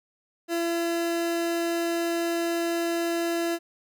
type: tone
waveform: 30% pulse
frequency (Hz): 338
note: E4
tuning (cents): +43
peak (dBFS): -22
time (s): 0.48-3.59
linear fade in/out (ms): 50
effects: none